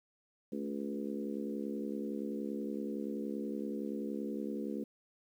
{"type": "harmonic tone with a mistuned harmonic", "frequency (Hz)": 70.6, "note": "C#2", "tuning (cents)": 32, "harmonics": [3, 4, 5, 6, 7], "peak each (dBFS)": [-39, -41, -43, -45, -46], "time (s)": [0.52, 4.84], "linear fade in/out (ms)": 5, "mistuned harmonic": 3, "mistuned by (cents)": 29, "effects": ["11-bit"]}